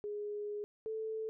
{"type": "tone pair in turn", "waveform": "sine", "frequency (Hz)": [415.1, 439.8], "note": ["G#4", "A4"], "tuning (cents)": [-1, -1], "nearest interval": "minor second", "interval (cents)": 100, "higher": "second", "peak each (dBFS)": [-37, -36], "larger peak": "second", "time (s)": [[0.04, 0.64], [0.86, 1.29]], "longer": "first", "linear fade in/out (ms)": 0, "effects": []}